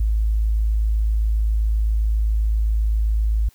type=tone; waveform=sine; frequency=53.8 Hz; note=A1; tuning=38 cents flat; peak=-16 dBFS; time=0-3.49 s; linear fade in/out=5 ms; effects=white hiss -56 dBFS RMS until 3.54 s